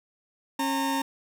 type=tone pair together; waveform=40% pulse; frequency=272 / 915 Hz; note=C#4 / A#5; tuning=-33 / -32 cents; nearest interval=octave + major sixth; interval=2101 cents; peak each=-27 dBFS; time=0.59-1.02 s; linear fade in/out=5 ms; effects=none